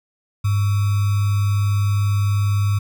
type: tone with sample-and-hold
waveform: sine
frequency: 101.3 Hz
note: G#2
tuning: 43 cents flat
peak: -15 dBFS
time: 0.44-2.79 s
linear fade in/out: 10 ms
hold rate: 1225 Hz
effects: none